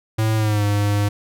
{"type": "tone with pitch glide", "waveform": "square", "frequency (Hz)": [110, 102.63], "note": ["A2", "G#2"], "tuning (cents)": [0, -20], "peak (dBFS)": -17, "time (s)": [0.18, 1.09], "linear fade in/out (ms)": 10, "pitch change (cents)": -120, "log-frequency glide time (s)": [0.36, 0.64], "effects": []}